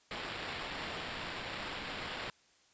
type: noise with sample-and-hold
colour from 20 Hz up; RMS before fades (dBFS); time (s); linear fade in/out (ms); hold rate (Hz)
blue; -41; 0.11-2.3; 0; 6300
effects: white hiss -67 dBFS RMS until 2.73 s + resampled to 16000 Hz